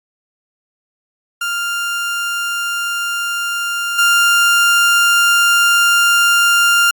30% pulse tone with level steps, 1396.9 Hz, F6, in tune, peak -15 / -7 dBFS, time 1.41-6.91 s, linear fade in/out 5 ms, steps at 3.98 s, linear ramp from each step 10 ms, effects AAC 64 kbps

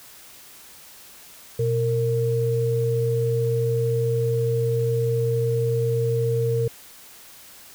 sine tone pair together, 121.9 / 460.2 Hz, B2 / A#4, -22 / -22 cents, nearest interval octave + major seventh, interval 2300 cents, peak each -22 dBFS, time 1.59-6.68 s, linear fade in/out 5 ms, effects white hiss -46 dBFS RMS until 7.74 s

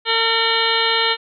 harmonic tone with a mistuned harmonic, 454.2 Hz, A#4, 45 cents flat, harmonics 1 / 2 / 3 / 4 / 5 / 6 / 7 / 8 / 9, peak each -24 / -24 / -24 / -24 / -24 / -24 / -24 / -24 / -24 dBFS, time 0.05-1.17 s, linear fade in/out 50 ms, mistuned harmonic 6, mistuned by +100 cents, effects none

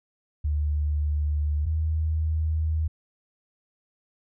sine tone pair in turn, 74.4 / 78.82 Hz, D2 / D#2, +23 / +23 cents, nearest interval minor second, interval 100 cents, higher second, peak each -22 dBFS, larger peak neither, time 0.44-1.66 / 1.66-2.88 s, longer neither, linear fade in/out 10 ms, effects none

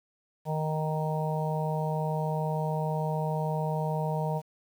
harmonic tone, 155.56 Hz, D#3, in tune, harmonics 1 / 3 / 4 / 5 / 6, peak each -29 / -36 / -35 / -37 / -36 dBFS, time 0.45-4.42 s, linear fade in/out 50 ms, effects 9-bit

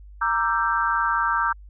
sine chord, E half-diminished seventh, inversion second, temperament equal with one note detuned, 932.3 / 1174.7 / 1339.2 / 1568 Hz, Bb5 / D6 / E6 / G6, 0 / 0 / +27 / 0 cents, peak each -25 dBFS, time 0.21-1.53 s, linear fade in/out 10 ms, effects added 50 Hz sine -41 dBFS peak until 1.69 s

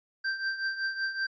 square tone with tremolo, 1568 Hz, G6, in tune, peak -27 dBFS, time 0.24-1.27 s, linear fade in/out 10 ms, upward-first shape triangle, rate 5.3 Hz, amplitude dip 75%, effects resampled to 16000 Hz

